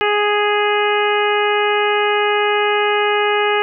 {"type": "harmonic tone", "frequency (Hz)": 415.3, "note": "G#4", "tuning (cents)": 0, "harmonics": [1, 2, 3, 4, 5, 6, 7], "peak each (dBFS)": [-17, -20, -22, -23, -24, -25, -25], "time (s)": [0.01, 3.62], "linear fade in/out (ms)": 0, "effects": []}